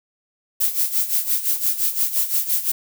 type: noise with tremolo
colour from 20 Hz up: violet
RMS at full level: -18 dBFS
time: 0.6-2.72 s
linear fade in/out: 10 ms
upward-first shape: sine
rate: 5.8 Hz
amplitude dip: 75%
effects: none